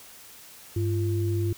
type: tone pair together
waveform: sine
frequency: 100.4 / 344 Hz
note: G2 / F4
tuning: +42 / -26 cents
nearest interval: octave + major sixth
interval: 2132 cents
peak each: -24 / -29 dBFS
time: 0.76-1.53 s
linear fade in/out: 5 ms
effects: white hiss -48 dBFS RMS until 1.57 s